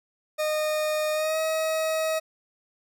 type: tone with pitch glide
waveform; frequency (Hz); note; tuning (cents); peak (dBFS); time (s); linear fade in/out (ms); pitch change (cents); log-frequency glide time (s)
40% pulse; 614 to 635.7; D#5 to D#5; -23 to +37; -23; 0.38-2.2; 20; +60; 1.13-1.38
effects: none